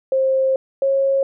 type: tone pair in turn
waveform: sine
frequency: 530 / 544.3 Hz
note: C5 / C#5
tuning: +22 / -32 cents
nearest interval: unison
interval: 46 cents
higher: second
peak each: -14 dBFS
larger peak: neither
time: 0.12-0.56 / 0.82-1.23 s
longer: first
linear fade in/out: 2 ms
effects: none